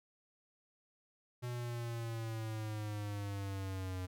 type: linear sweep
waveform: square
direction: down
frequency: 123 to 91.2 Hz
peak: -39 dBFS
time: 1.42-4.07 s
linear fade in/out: 20 ms
effects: none